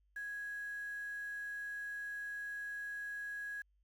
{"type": "tone with quantisation", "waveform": "sine", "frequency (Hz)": 1661.2, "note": "G#6", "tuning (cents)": 0, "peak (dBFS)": -40, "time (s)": [0.16, 3.62], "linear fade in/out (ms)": 5, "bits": 10, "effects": ["added 50 Hz sine -70 dBFS peak until 3.83 s"]}